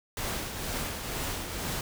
pink noise with tremolo, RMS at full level -32 dBFS, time 0.17-1.81 s, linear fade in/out 2 ms, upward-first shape triangle, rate 2.1 Hz, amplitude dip 50%, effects none

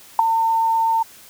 sine tone with ADSR envelope, 904 Hz, A5, 47 cents sharp, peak -5 dBFS, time 0.19-1.03 s, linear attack 3 ms, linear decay 7 ms, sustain -10 dB, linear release 8 ms, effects white hiss -45 dBFS RMS until 1.29 s

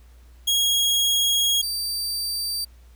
sawtooth tone pair in turn, 3294 / 4658 Hz, G#7 / D8, -15 / -15 cents, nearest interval tritone, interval 600 cents, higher second, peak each -15 / -22 dBFS, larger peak first, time 0.47-1.62 / 1.62-2.65 s, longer first, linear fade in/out 10 ms, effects added 60 Hz sine -46 dBFS peak until 2.95 s + pink hiss -60 dBFS RMS until 2.95 s

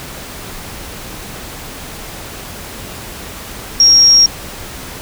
sine tone, 5590 Hz, F8, 1 cent sharp, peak -4 dBFS, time 3.8-4.26 s, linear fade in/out 2 ms, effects pink hiss -29 dBFS RMS until 5.01 s

